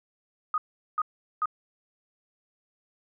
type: tone bursts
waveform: sine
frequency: 1244.5 Hz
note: D#6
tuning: in tune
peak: -23 dBFS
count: 3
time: 0.54-1.457 s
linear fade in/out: 2 ms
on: 39 ms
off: 400 ms
effects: none